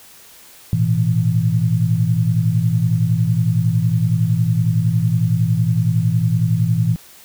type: chord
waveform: sine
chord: A suspended second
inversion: none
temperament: equal with one note detuned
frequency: 110 / 120.86 / 164.81 Hz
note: A2 / B2 / E3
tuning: 0 / -37 / 0 cents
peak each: -18 dBFS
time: 0.73-6.96 s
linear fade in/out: 0 ms
effects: white hiss -44 dBFS RMS until 7.24 s